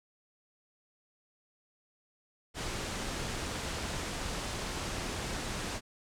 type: low-pass noise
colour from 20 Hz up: pink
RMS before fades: -37 dBFS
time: 2.54-5.81 s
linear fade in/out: 50 ms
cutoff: 8900 Hz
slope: 24 dB/octave
effects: none